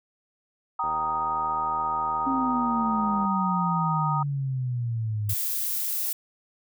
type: chord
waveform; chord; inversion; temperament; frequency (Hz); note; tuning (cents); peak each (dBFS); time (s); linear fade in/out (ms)
sine; Eb major; first; just; 777.8 / 933.4 / 1244.5; G5 / Bb5 / Eb6; -14 / +2 / 0; -33 / -28 / -27; 0.79-4.23; 5
type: click train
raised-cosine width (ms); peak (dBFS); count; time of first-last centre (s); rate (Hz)
1; -26; 192; 0.84-3.252; 79.2
type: exponential sweep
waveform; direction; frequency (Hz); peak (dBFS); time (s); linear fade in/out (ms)
sine; down; 272.2 to 101.3; -25; 2.26-5.34; 10
type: noise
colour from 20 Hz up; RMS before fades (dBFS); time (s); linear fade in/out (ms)
violet; -28; 5.29-6.13; 5
effects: none